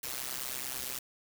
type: noise with amplitude modulation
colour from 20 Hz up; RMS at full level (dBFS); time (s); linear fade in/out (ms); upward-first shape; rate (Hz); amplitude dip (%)
white; -34; 0.03-0.99; 5; sine; 129; 95
effects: none